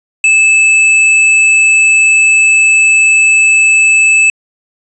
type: tone with hard clipping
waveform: triangle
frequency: 2619 Hz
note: E7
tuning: 12 cents flat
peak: -6 dBFS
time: 0.24-4.3 s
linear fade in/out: 2 ms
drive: 16 dB
effects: resampled to 22050 Hz